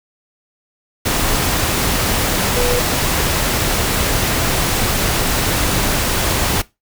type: tone in noise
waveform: sine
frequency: 490.8 Hz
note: B4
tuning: 11 cents flat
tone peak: -17 dBFS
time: 2.56-2.8 s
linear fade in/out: 10 ms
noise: pink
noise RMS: -17 dBFS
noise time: 1.05-6.62 s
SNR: -3 dB
effects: noise-tail reverb RT60 0.2 s tail -19 dB re dry